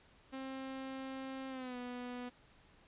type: tone with pitch glide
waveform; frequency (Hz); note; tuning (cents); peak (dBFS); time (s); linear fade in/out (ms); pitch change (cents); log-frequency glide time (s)
sawtooth; 265.7 to 246.5; C4 to B3; +27 to -3; -38; 0.32-2.3; 20; -130; 1.49-1.77
effects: pink hiss -65 dBFS RMS until 2.87 s + resampled to 8000 Hz